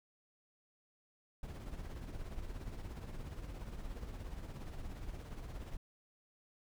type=noise with tremolo; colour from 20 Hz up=brown; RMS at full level=-42 dBFS; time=1.43-5.77 s; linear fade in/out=2 ms; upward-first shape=triangle; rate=17 Hz; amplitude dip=60%; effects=none